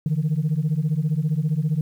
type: beating tone pair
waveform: sine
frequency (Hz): 146.83 / 161.83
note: D3 / E3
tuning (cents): 0 / -32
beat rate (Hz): 15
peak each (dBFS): -21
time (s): 0.06-1.81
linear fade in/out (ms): 2
effects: tanh soft clip ceiling -15 dBFS + 9-bit